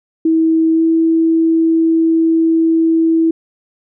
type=tone with pitch glide; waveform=sine; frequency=323.1 to 326.3 Hz; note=E4 to E4; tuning=-35 to -18 cents; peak=-9 dBFS; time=0.25-3.31 s; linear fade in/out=5 ms; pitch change=+17 cents; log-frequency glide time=0.73-0.82 s; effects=none